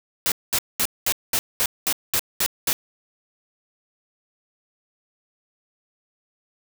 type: noise bursts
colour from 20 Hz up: white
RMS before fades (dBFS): -21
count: 10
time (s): 0.26-2.73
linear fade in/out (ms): 0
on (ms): 58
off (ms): 210
effects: none